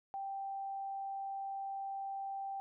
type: tone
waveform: sine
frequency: 784 Hz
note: G5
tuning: in tune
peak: -38 dBFS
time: 0.14-2.6 s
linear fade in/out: 0 ms
effects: none